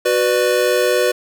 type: chord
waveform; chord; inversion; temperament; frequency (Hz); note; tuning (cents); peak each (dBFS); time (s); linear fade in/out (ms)
square; B minor; second; equal with one note detuned; 370 / 493.9 / 594.2; F#4 / B4 / D5; 0 / 0 / +20; -20 / -17 / -20; 0.05-1.12; 10
effects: none